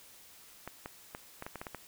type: clicks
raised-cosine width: 0.5 ms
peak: -25 dBFS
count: 9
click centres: 0.676 / 0.859 / 1.149 / 1.424 / 1.465 / 1.557 / 1.615 / 1.668 / 1.747 s
effects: white hiss -56 dBFS RMS until 1.87 s